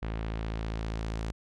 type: tone with low-pass filter sweep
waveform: sawtooth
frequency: 55 Hz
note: A1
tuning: in tune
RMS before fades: -34 dBFS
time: 0.02-1.32 s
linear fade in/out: 10 ms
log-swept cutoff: 2700 to 7200 Hz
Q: 0.96
effects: none